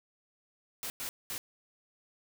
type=noise bursts at uneven times; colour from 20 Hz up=white; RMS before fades=-38 dBFS; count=3; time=0.83-0.9 / 1-1.09 / 1.3-1.38 s; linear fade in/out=0 ms; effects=none